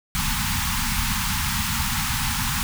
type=band-stop noise; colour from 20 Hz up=pink; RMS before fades=-24 dBFS; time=0.15-2.63 s; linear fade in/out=0 ms; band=250 to 810 Hz; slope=96 dB/octave; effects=none